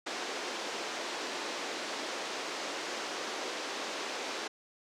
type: band-pass noise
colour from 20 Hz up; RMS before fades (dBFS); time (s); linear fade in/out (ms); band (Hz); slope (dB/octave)
pink; -38; 0.06-4.48; 10; 310 to 6500; 24
effects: none